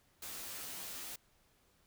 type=noise with comb filter; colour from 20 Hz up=white; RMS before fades=-45 dBFS; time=0.22-1.16 s; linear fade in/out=5 ms; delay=13 ms; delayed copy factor=-0.9; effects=pink hiss -71 dBFS RMS until 1.86 s